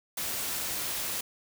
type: noise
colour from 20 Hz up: white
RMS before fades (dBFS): -33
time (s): 0.17-1.21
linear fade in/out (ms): 5
effects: none